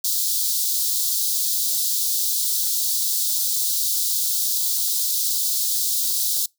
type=high-pass noise; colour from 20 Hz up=white; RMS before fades=-22 dBFS; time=0.04-6.46 s; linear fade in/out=5 ms; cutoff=3700 Hz; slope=48 dB/octave; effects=noise-tail reverb RT60 0.2 s tail -26 dB re dry